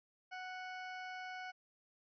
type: tone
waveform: 20% pulse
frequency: 740 Hz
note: F#5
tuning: in tune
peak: -39 dBFS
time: 0.31-1.52 s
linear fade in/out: 20 ms
effects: resampled to 11025 Hz